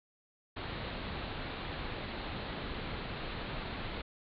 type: low-pass noise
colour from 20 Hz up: pink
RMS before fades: -40 dBFS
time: 0.56-4.02 s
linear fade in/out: 10 ms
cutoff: 4300 Hz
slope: 96 dB/octave
effects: none